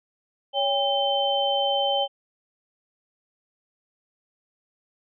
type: tone cluster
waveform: sine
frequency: 560 / 803 / 3089 Hz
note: C#5 / G5 / G7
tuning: +18 / +41 / -26 cents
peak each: -25 dBFS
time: 0.53-2.08 s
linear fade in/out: 50 ms
effects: none